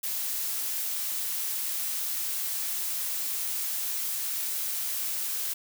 blue noise, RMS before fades -31 dBFS, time 0.03-5.54 s, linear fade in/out 10 ms, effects none

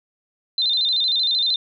sine tone with vibrato, 3840 Hz, B7, 49 cents flat, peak -17 dBFS, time 0.58-1.56 s, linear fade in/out 2 ms, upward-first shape square, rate 13 Hz, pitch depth 97 cents each way, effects none

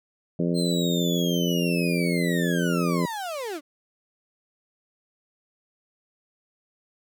harmonic tone, 86.1 Hz, F2, 24 cents flat, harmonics 2 / 3 / 4 / 5 / 6 / 7, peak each -24 / -28 / -30 / -32 / -34 / -35 dBFS, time 0.39-3.06 s, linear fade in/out 5 ms
35% pulse linear sweep, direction down, 4172 to 272.7 Hz, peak -28 dBFS, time 0.54-3.61 s, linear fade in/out 50 ms
effects none

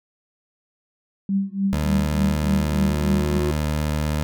sine tone with tremolo, 196 Hz, G3, in tune, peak -16 dBFS, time 1.29-3.39 s, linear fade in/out 2 ms, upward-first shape triangle, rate 3.4 Hz, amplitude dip 100%
triangle tone with exponential growth, 360.3 Hz, F#4, 46 cents flat, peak -20 dBFS, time 1.39-3.51 s, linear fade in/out 1 ms, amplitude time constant 460 ms
20% pulse tone, 75.8 Hz, D#2, 45 cents flat, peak -16 dBFS, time 1.73-4.23 s, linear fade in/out 0 ms
effects none

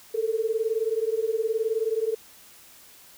sine beating tone pair, 435.8 / 454.8 Hz, A4 / A#4, -17 / -43 cents, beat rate 19 Hz, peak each -26 / -26 dBFS, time 0.14-2.15 s, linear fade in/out 10 ms, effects white hiss -51 dBFS RMS until 3.17 s

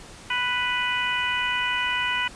harmonic tone, 494.6 Hz, B4, 3 cents sharp, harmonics 2 / 3 / 4 / 5 / 6, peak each -29 / -29 / -29 / -29 / -29 dBFS, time 0.3-2.28 s, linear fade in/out 5 ms, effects pink hiss -44 dBFS RMS until 2.35 s + resampled to 22050 Hz

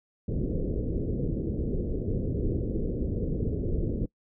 pink low-pass noise, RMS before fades -29 dBFS, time 0.28-4.06 s, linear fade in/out 5 ms, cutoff 490 Hz, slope 48 dB/octave, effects noise-tail reverb RT60 0.1 s tail -23 dB re dry

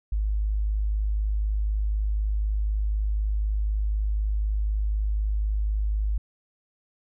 sine tone, 52 Hz, G#1, 3 cents sharp, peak -22 dBFS, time 0.12-6.18 s, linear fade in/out 5 ms, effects none

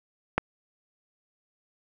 click, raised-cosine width 0.5 ms, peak -7 dBFS, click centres 0.38 s, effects none

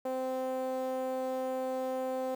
sawtooth tone with band-pass filter, 259.4 Hz, C4, 15 cents flat, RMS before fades -34 dBFS, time 0.05-2.35 s, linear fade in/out 5 ms, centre 600 Hz, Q 3.2, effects 9-bit

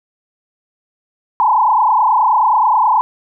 sine tone with frequency modulation, 932.3 Hz, A#5, in tune, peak -9 dBFS, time 1.4-3.01 s, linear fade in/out 0 ms, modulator 29.4 Hz, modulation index 3.3, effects none

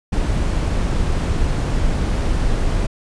brown noise, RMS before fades -18 dBFS, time 0.12-2.87 s, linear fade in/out 10 ms, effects resampled to 22050 Hz

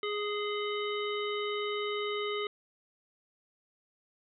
harmonic tone with a mistuned harmonic, 415.3 Hz, G#4, in tune, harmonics 1 / 3 / 5 / 7 / 9, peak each -33 / -38 / -40 / -41 / -43 dBFS, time 0.03-2.47 s, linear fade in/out 2 ms, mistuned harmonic 7, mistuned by +69 cents, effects none

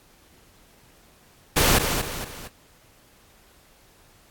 pink noise with echo, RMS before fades -18 dBFS, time 1.56-1.79 s, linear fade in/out 10 ms, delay 230 ms, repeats 3, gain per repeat -7 dB, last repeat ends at 2.48 s, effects pink hiss -56 dBFS RMS until 4.3 s + AAC 64 kbps

